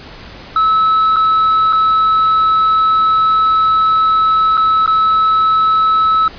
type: tone with dropouts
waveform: triangle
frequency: 1300 Hz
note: E6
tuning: 24 cents flat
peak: -7 dBFS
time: 0.56-6.28 s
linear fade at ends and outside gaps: 2 ms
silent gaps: 1.161-1.166 / 1.726-1.73 / 4.571-4.576 / 4.862-4.876 s
effects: pink hiss -34 dBFS RMS until 6.38 s + resampled to 11025 Hz